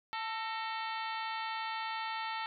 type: harmonic tone with a mistuned harmonic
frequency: 444.1 Hz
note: A4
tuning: 16 cents sharp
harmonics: 2 / 3 / 4 / 5 / 6 / 7 / 8 / 9 / 10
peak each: -38 / -42 / -44 / -46 / -48 / -49 / -50 / -51 / -52 dBFS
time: 0.13-2.46 s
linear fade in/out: 0 ms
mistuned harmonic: 4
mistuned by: +70 cents
effects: none